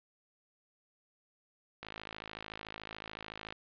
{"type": "click train", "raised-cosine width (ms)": 0.3, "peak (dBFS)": -26, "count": 92, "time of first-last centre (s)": [1.83, 3.525], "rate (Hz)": 53.7, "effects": ["resampled to 11025 Hz", "10-bit"]}